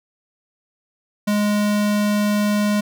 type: tone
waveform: square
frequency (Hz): 207.7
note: G#3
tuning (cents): 0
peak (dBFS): -17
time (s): 1.27-2.81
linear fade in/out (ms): 10
effects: none